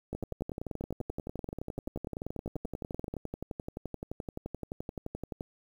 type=two click trains; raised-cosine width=2 ms; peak=-23 / -23 dBFS; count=32 / 62; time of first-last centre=0.13-3.14 / 0.15-5.409 s; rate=10.3 / 11.6 Hz; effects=9-bit